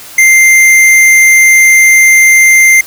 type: tone with hard clipping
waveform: sine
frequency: 2093 Hz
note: C7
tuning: in tune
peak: -3 dBFS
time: 0.18-2.81 s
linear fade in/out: 5 ms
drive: 15 dB
effects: white hiss -30 dBFS RMS until 2.86 s